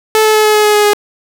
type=tone with pitch steps; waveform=sawtooth; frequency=435.5 / 432.5 / 429.5 / 426.5 / 423.6 / 420.7 / 417.8 / 414.9 Hz; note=A4 / A4 / A4 / G#4 / G#4 / G#4 / G#4 / G#4; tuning=-18 / -30 / -42 / +46 / +34 / +22 / +10 / -2 cents; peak=-3 dBFS; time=0.15-0.934 s; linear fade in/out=0 ms; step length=98 ms; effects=none